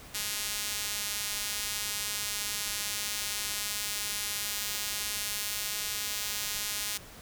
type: tone with high-pass filter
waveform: sawtooth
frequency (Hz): 207.7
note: G#3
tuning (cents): 0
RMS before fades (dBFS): -34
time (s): 0.14-6.98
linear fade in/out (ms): 10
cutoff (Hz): 3500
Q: 0.53
effects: pink hiss -49 dBFS RMS until 7.21 s